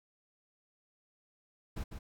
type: noise with echo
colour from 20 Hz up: brown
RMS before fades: -38 dBFS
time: 1.76-1.84 s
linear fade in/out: 10 ms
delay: 150 ms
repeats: 1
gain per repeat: -6 dB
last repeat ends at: 1.99 s
effects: none